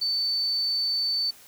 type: tone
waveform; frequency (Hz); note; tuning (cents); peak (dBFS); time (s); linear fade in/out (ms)
sine; 4526; C#8; +35; -23; 0.01-1.31; 10
effects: white hiss -51 dBFS RMS until 1.47 s